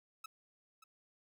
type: tone with echo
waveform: sawtooth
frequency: 1298 Hz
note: E6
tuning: 27 cents flat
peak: -40 dBFS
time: 0.24-0.26 s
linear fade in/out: 5 ms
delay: 580 ms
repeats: 1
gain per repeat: -13 dB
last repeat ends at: 0.84 s
effects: none